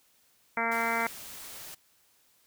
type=harmonic tone; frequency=229.9 Hz; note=A#3; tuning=24 cents flat; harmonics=1 / 2 / 3 / 4 / 5 / 6 / 7 / 8 / 9 / 10; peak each=-38 / -38 / -35 / -33 / -39 / -34 / -37 / -39 / -33 / -38 dBFS; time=0.57-1.07 s; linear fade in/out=2 ms
type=noise; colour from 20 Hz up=white; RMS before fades=-44 dBFS; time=0.71-1.75 s; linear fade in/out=10 ms
effects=white hiss -66 dBFS RMS until 2.46 s